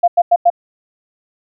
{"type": "tone bursts", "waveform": "sine", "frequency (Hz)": 696, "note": "F5", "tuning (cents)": -6, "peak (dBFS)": -6, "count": 4, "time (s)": [0.03, 0.502], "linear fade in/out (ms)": 10, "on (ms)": 49, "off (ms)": 92, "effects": []}